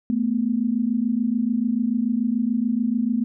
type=tone pair together; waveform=sine; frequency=220 / 246.9 Hz; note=A3 / B3; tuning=0 / 0 cents; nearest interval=major second; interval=200 cents; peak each=-22 dBFS; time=0.1-3.24 s; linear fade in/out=0 ms; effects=none